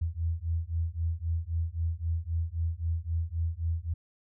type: beating tone pair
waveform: sine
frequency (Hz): 81.1 / 84.9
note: E2 / F2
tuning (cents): -28 / -48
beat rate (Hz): 3.8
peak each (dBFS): -31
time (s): 0.01-3.94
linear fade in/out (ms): 10
effects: none